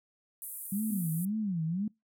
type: band-pass noise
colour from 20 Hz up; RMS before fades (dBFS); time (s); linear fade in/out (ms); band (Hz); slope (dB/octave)
pink; -42; 0.42-1.25; 0; 9400 to 15000; 48
type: tone with vibrato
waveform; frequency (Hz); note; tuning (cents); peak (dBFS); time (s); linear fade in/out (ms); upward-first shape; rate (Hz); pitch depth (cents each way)
sine; 186.7; F#3; +16; -29; 0.72-1.88; 5; sine; 1.9; 280
type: tone with exponential decay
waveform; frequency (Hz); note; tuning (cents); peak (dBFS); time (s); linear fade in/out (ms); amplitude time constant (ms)
sine; 233.1; A#3; 0; -34; 0.9-1.34; 5; 95
effects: noise-tail reverb RT60 0.2 s tail -25 dB re dry